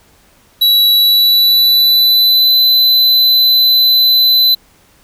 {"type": "tone with pitch glide", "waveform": "square", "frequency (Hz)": [3919, 4020], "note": ["B7", "B7"], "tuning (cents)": [-14, 30], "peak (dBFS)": -7, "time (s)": [0.61, 4.55], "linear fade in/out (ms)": 10, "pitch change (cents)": 44, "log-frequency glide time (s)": [0.9, 2.58], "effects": ["pink hiss -49 dBFS RMS until 5.03 s"]}